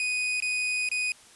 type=tone with dropouts; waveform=40% pulse; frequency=2489 Hz; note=D#7; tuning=in tune; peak=-25 dBFS; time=0-1.12 s; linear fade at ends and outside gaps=1 ms; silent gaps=0.402-0.423 / 0.889-0.915 s; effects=white hiss -53 dBFS RMS until 1.35 s + resampled to 24000 Hz